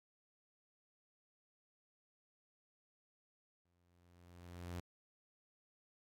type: tone with exponential growth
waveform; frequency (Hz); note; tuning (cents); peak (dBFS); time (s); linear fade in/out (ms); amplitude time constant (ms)
sawtooth; 87.7; F2; +8; -38; 3.65-4.8; 5; 250
effects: AAC 64 kbps